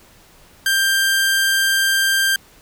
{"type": "tone", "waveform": "sawtooth", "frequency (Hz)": 1583, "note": "G6", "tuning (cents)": 17, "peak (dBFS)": -11, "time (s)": [0.66, 2.36], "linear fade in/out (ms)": 2, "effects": ["pink hiss -49 dBFS RMS until 2.61 s"]}